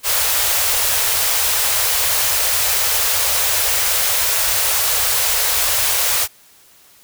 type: band-stop noise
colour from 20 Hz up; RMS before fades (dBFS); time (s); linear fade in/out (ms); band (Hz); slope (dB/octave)
white; -17; 0.03-6.28; 50; 110 to 440; 48
effects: white hiss -49 dBFS RMS until 7.03 s